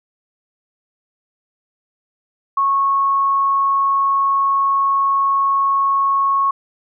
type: tone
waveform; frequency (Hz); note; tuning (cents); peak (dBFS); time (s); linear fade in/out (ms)
sine; 1100; C#6; -14; -13; 2.57-6.51; 5
effects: none